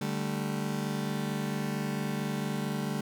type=chord; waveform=35% pulse; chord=D suspended fourth; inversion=none; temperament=just; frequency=146.83 / 195.78 / 220.2 Hz; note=D3 / G3 / A3; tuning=0 / -2 / +2 cents; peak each=-33 dBFS; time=0.01-3.01 s; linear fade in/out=5 ms; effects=none